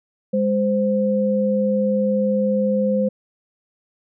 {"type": "tone pair together", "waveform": "sine", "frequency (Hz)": [204.4, 518.6], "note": ["G#3", "C5"], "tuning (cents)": [-27, -15], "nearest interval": "octave + major third", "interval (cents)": 1612, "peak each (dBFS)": -19, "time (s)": [0.33, 3.09], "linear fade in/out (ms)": 10, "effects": []}